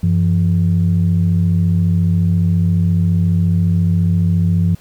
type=tone pair together; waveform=sine; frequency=95.24 / 169.7 Hz; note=G2 / F3; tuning=-49 / -49 cents; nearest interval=minor seventh; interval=1000 cents; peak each=-13 dBFS; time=0.03-4.75 s; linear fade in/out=5 ms; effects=tanh soft clip ceiling -5 dBFS + pink hiss -48 dBFS RMS until 4.8 s